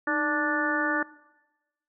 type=harmonic tone with a mistuned harmonic; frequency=293.7 Hz; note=D4; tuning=in tune; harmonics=1 / 2 / 3 / 4 / 5 / 6; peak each=-30 / -33 / -34 / -32 / -29 / -29 dBFS; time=0.07-1.03 s; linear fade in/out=5 ms; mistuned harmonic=1; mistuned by=+77 cents; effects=noise-tail reverb RT60 1.0 s tail -19 dB re dry